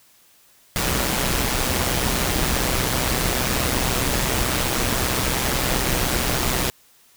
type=noise with amplitude modulation; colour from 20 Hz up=pink; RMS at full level=-19 dBFS; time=0.76-6.7 s; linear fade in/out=0 ms; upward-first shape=sine; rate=127 Hz; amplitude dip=60%; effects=white hiss -55 dBFS RMS until 7.16 s